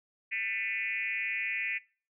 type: tone with frequency modulation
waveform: sine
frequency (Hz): 2217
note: C#7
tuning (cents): 0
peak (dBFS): -30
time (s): 0.31-1.79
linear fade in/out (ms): 20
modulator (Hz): 218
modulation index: 1.6
effects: noise-tail reverb RT60 0.4 s tail -23 dB re dry